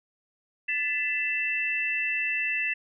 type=tone cluster; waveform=sine; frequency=1751 / 2012 / 2661 Hz; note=A6 / B6 / E7; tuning=-9 / +32 / +16 cents; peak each=-33 / -31 / -27 dBFS; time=0.68-2.74 s; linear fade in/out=10 ms; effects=none